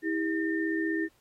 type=tone cluster; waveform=sine; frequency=323.3 / 399 / 1811 Hz; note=E4 / G4 / A6; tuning=-34 / +31 / +49 cents; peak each=-28 / -35 / -33 dBFS; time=0.02-1.09 s; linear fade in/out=50 ms; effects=pink hiss -67 dBFS RMS until 1.2 s + AAC 48 kbps